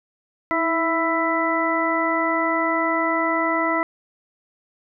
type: harmonic tone with a mistuned harmonic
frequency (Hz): 331.2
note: E4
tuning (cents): +8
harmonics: 1 / 2 / 3 / 4 / 6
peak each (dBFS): -25 / -25 / -25 / -25 / -25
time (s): 0.51-3.83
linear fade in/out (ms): 0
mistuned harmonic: 1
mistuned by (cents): -41
effects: none